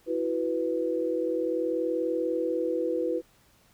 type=chord; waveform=sine; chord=E suspended second; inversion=none; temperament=equal; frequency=329.6 / 370 / 493.9 Hz; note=E4 / F#4 / B4; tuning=0 / 0 / 0 cents; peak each=-30 / -32 / -28 dBFS; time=0.06-3.22 s; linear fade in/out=50 ms; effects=pink hiss -62 dBFS RMS until 3.73 s